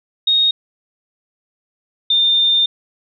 sine tone pair in turn, 3729 / 3610 Hz, A#7 / A7, 0 / +44 cents, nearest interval minor second, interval 56 cents, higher first, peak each -11 dBFS, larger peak neither, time 0.27-0.51 / 2.1-2.66 s, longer second, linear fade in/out 5 ms, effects none

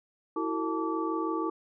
sine tone cluster, 326.7 / 372.8 / 452.2 / 878 / 1155 Hz, E4 / F#4 / A4 / A5 / D6, -15 / +13 / +47 / -4 / -29 cents, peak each -31 / -36 / -36 / -38 / -34 dBFS, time 0.36-1.5 s, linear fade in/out 5 ms, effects none

